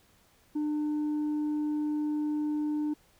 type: tone with tanh clipping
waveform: triangle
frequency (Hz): 300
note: D4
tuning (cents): +37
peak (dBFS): -28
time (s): 0.55-2.94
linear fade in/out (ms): 10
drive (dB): 7
effects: pink hiss -64 dBFS RMS until 3.19 s